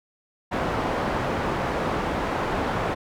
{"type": "low-pass noise", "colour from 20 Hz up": "white", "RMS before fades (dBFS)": -26, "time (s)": [0.51, 2.95], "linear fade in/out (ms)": 20, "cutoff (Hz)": 970, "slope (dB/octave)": 12, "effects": []}